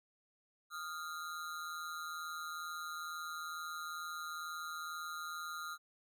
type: ring-modulated tone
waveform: square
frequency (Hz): 1318.5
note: E6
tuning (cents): 0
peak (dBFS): -39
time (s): 0.7-5.78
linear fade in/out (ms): 50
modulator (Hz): 81.1
effects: none